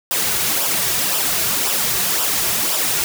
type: noise with flanger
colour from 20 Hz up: white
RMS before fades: -19 dBFS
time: 0.11-3.04 s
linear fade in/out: 0 ms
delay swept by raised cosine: 0.46 to 3.96 ms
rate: 1.9 Hz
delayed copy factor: -0.65
effects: none

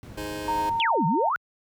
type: noise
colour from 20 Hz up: brown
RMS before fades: -37 dBFS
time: 0.03-0.8 s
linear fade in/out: 0 ms
type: chord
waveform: sawtooth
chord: Ab major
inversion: second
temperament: just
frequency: 311.5 / 415.3 / 519.1 Hz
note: Eb4 / Ab4 / C5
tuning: +2 / 0 / -14 cents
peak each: -30 / -33 / -34 dBFS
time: 0.17-0.7 s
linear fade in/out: 10 ms
type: tone with pitch glide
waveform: sine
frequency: 923 to 915 Hz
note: A#5 to A#5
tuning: -17 to -32 cents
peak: -23 dBFS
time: 0.48-1.3 s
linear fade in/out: 2 ms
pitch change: -15 cents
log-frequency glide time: 0.69-0.85 s
type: exponential two-way sweep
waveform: sine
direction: down then up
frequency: 3520 to 146.83 to 1515 Hz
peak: -22 dBFS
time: 0.8-1.36 s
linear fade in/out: 0 ms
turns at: 1.06 s
effects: high-pass 60 Hz 12 dB/octave

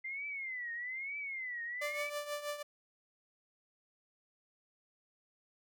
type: tone with vibrato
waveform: sine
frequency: 2072 Hz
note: C7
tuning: 17 cents flat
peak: -38 dBFS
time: 0.04-2.1 s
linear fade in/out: 10 ms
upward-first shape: triangle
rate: 1.1 Hz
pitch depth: 200 cents each way
type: tone with tremolo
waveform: sawtooth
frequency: 587.3 Hz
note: D5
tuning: in tune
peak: -31 dBFS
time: 1.81-2.63 s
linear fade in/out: 10 ms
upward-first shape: triangle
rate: 6.2 Hz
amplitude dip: 75%
effects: none

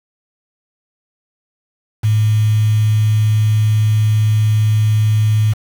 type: tone with quantisation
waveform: sine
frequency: 107.8 Hz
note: A2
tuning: 35 cents flat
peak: -10 dBFS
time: 2.03-5.54 s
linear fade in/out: 20 ms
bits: 5
effects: none

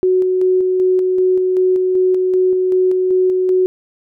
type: tone with tremolo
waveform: sine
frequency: 370 Hz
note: F#4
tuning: in tune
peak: -10 dBFS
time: 0.03-3.66 s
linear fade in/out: 0 ms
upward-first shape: square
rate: 2.6 Hz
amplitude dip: 25%
effects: none

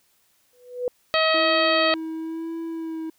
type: tone with exponential growth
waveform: sine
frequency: 493.9 Hz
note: B4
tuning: in tune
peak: -19 dBFS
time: 0.53-0.88 s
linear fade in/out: 1 ms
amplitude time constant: 74 ms
type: harmonic tone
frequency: 637 Hz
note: D#5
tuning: 41 cents sharp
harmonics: 1 / 2 / 3 / 4 / 5 / 6 / 7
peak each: -21 / -24 / -26 / -27 / -28 / -29 / -29 dBFS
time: 1.14-1.94 s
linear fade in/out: 0 ms
type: tone with vibrato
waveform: triangle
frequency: 325.3 Hz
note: E4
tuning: 23 cents flat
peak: -26 dBFS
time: 1.34-3.1 s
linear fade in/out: 5 ms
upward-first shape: sine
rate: 1 Hz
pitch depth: 24 cents each way
effects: white hiss -64 dBFS RMS until 3.18 s

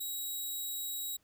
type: tone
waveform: 5% pulse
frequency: 3844 Hz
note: B7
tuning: 48 cents flat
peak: -28 dBFS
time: 0-1.17 s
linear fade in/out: 10 ms
effects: pink hiss -72 dBFS RMS until 1.23 s

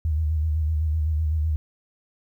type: tone with vibrato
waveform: sine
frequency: 77.78 Hz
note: D#2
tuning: in tune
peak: -20 dBFS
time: 0.05-1.56 s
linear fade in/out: 0 ms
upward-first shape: square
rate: 7.9 Hz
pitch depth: 50 cents each way
effects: 10-bit

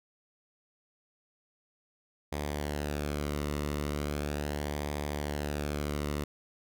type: tone with flanger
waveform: sawtooth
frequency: 73.42 Hz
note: D2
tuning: in tune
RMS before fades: -34 dBFS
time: 2.32-6.24 s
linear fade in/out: 5 ms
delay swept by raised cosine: 0.71 to 1.25 ms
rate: 0.38 Hz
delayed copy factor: -0.55
effects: none

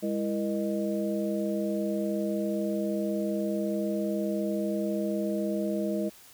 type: tone cluster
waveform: sine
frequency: 204.6 / 332.4 / 472 / 613 Hz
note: G#3 / E4 / A#4 / D#5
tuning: -26 / +15 / +22 / -26 cents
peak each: -30 / -32 / -36 / -33 dBFS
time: 0.02-6.1 s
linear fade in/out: 20 ms
effects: white hiss -53 dBFS RMS until 6.33 s

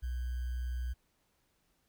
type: tone with sample-and-hold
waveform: sine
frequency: 61.74 Hz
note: B1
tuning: in tune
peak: -33 dBFS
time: 0.02-0.94 s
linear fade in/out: 20 ms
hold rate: 1575 Hz
effects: pink hiss -75 dBFS RMS until 1.88 s

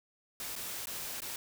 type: noise with dropouts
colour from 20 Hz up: white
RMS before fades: -40 dBFS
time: 0.4-1.36 s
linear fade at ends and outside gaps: 2 ms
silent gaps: 0.555-0.561 / 0.857-0.87 / 1.205-1.219 s
effects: none

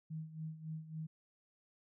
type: tone with tremolo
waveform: sine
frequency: 158.1 Hz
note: D#3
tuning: 28 cents sharp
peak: -39 dBFS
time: 0.1-1.07 s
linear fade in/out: 10 ms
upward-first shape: sine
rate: 3.6 Hz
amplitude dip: 75%
effects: none

